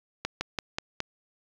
slowing click train, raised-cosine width 0.2 ms, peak -11 dBFS, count 5, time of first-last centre 0.25-1.004 s, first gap 160 ms, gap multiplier 1.11, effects low-pass 6000 Hz 12 dB/octave + 7-bit

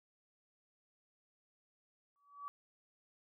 sine tone with exponential growth, 1143 Hz, D6, 47 cents flat, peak -39 dBFS, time 2.16-2.48 s, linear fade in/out 0 ms, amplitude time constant 69 ms, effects none

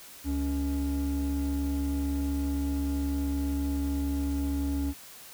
triangle tone pair together, 70.63 / 280.5 Hz, C#2 / C#4, +33 / +21 cents, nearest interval 2 octaves, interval 2388 cents, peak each -26 dBFS, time 0.24-4.94 s, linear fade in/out 50 ms, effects tanh soft clip ceiling -22 dBFS + white hiss -48 dBFS RMS until 5.33 s

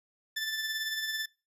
20% pulse tone with tremolo, 1760 Hz, A6, in tune, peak -25 dBFS, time 0.36-1.26 s, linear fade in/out 10 ms, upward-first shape sine, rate 18 Hz, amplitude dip 40%, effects noise-tail reverb RT60 0.3 s tail -24 dB re dry + resampled to 32000 Hz

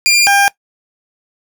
20% pulse tone pair in turn, 2398 / 800.2 Hz, D7 / G5, +36 / +35 cents, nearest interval octave + perfect fifth, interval 1901 cents, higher first, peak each -3 dBFS, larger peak neither, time 0.06-0.27 / 0.27-0.48 s, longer neither, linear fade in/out 0 ms, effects noise-tail reverb RT60 0.1 s tail -20 dB re dry

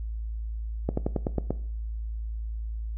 slowing click train, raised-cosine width 2 ms, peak -12 dBFS, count 7, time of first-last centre 0.89-1.506 s, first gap 84 ms, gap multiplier 1.08, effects noise-tail reverb RT60 0.5 s tail -17 dB re dry + added 55 Hz sine -30 dBFS peak until 2.97 s

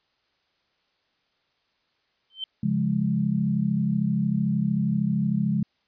sine tone with exponential growth, 3102 Hz, G7, 19 cents flat, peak -25 dBFS, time 2.3-2.44 s, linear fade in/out 2 ms, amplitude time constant 30 ms
sine chord, Db major, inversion none, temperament equal, 138.59 / 174.61 / 207.7 Hz, Db3 / F3 / Ab3, 0 / 0 / 0 cents, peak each -27 / -26 / -24 dBFS, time 2.63-5.63 s, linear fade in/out 5 ms
effects white hiss -70 dBFS RMS until 5.87 s + resampled to 11025 Hz

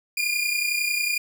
sawtooth tone pair together, 2400 / 2431 Hz, D7 / D#7, +37 / -41 cents, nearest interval unison, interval 22 cents, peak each -22 dBFS, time 0.17-1.18 s, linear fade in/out 5 ms, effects none

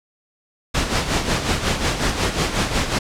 pink noise with tremolo, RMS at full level -18 dBFS, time 0.74-2.99 s, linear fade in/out 10 ms, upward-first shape sine, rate 5.5 Hz, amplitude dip 60%, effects low-pass 7000 Hz 12 dB/octave

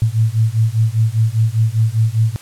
sine beating tone pair, 109.2 / 114.2 Hz, A2 / A#2, -13 / -35 cents, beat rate 5 Hz, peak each -15 dBFS, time 0.02-2.36 s, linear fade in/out 0 ms, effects white hiss -41 dBFS RMS until 2.41 s + low-pass 11000 Hz 12 dB/octave

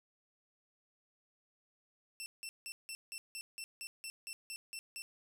15% pulse tone bursts, 2688 Hz, E7, 33 cents sharp, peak -35 dBFS, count 13, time 2.2-5.02 s, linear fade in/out 0 ms, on 60 ms, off 170 ms, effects none

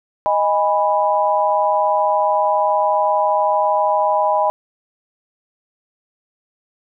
sine chord, G# minor, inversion second, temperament equal with one note detuned, 622.3 / 820.6 / 987.8 Hz, D#5 / G#5 / B5, 0 / -21 / 0 cents, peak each -18 dBFS, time 0.26-4.5 s, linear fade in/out 0 ms, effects none

